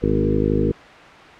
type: harmonic tone with a mistuned harmonic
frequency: 52.2 Hz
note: G#1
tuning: 10 cents sharp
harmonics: 1 / 2 / 3 / 4 / 5 / 6 / 7 / 8 / 9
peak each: -25 / -25 / -25 / -25 / -25 / -25 / -25 / -25 / -25 dBFS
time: 0.02-0.72 s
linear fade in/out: 10 ms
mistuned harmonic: 5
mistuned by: -15 cents
effects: white hiss -40 dBFS RMS until 1.39 s + low-pass 2000 Hz 12 dB/octave